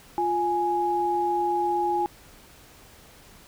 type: tone pair together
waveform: sine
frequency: 350 / 832.4 Hz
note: F4 / G#5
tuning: +4 / +4 cents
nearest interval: octave + minor third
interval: 1500 cents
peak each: -27 / -23 dBFS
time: 0.18-2.06 s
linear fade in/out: 0 ms
effects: pink hiss -51 dBFS RMS until 3.47 s